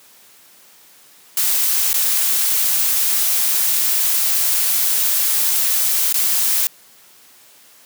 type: noise with dropouts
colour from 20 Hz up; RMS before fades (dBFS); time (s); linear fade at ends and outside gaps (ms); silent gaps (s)
blue; -17; 1.37-6.67; 1; 1.931-1.941 / 6.126-6.142
effects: white hiss -48 dBFS RMS until 7.85 s + high-pass 150 Hz 12 dB/octave